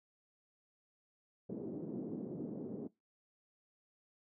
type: band-pass noise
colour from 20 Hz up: white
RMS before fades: -43 dBFS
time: 1.49-2.88 s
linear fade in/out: 10 ms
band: 160 to 370 Hz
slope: 24 dB/octave
effects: noise-tail reverb RT60 0.2 s tail -21 dB re dry